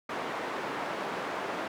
white band-pass noise, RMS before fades -35 dBFS, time 0.09-1.68 s, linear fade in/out 5 ms, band 250 to 1200 Hz, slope 12 dB/octave, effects none

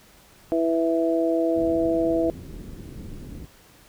harmonic tone, 164.81 Hz, E3, in tune, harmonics 2 / 3 / 4, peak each -22 / -26 / -24 dBFS, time 0.52-2.3 s, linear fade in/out 0 ms
pink low-pass noise, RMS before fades -38 dBFS, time 1.56-3.46 s, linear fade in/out 5 ms, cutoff 370 Hz, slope 24 dB/octave
effects pink hiss -53 dBFS RMS until 3.88 s

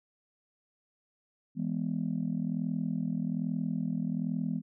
sine chord, E major, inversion none, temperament just, 164.81 / 206 / 247.2 Hz, E3 / G#3 / B3, 0 / -14 / +2 cents, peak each -33 dBFS, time 1.55-4.62 s, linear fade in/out 50 ms, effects tanh soft clip ceiling -21 dBFS

